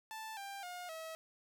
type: tone with pitch steps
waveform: sawtooth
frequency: 880 / 793.1 / 714.8 / 644.2 Hz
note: A5 / G5 / F5 / E5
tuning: 0 / +20 / +40 / -40 cents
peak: -40 dBFS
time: 0.11-1.15 s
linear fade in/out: 0 ms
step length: 260 ms
effects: none